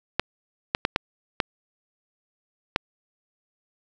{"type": "clicks", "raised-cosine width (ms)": 0.3, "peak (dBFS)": -4, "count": 6, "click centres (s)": [0.196, 0.749, 0.851, 0.961, 1.402, 2.761], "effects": []}